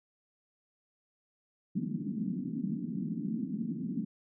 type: band-pass noise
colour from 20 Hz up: white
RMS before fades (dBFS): -35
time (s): 1.75-4.05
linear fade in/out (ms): 10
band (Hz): 160 to 270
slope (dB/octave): 48
effects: none